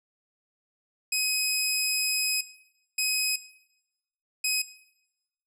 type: tone bursts at uneven times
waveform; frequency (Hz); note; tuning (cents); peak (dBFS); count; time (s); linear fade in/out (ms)
15% pulse; 2528; D#7; +27; -17; 3; 1.12-2.41 / 2.98-3.36 / 4.44-4.62; 5
effects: noise-tail reverb RT60 0.9 s tail -18 dB re dry